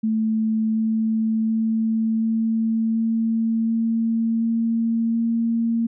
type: tone with pitch steps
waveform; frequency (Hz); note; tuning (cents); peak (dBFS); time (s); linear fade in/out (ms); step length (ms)
sine; 220 / 221.4 / 222.8 / 224.2 / 225.7 / 227.1 / 228.5 / 230; A3 / A3 / A3 / A3 / A3 / A#3 / A#3 / A#3; 0 / +11 / +22 / +33 / +44 / -45 / -34 / -23; -18; 0.03-5.87; 10; 730
effects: none